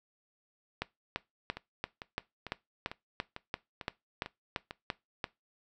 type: two click trains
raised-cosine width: 0.3 ms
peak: -16 / -24 dBFS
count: 14 / 8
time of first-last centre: 0.82-5.242 / 1.57-4.709 s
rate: 2.94 / 2.23 Hz
effects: noise-tail reverb RT60 0.2 s tail -20 dB re dry